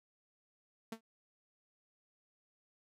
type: tone with exponential decay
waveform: sawtooth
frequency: 224.7 Hz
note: A3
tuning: 37 cents sharp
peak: -34 dBFS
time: 0.92-1.01 s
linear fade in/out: 5 ms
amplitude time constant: 18 ms
effects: resampled to 32000 Hz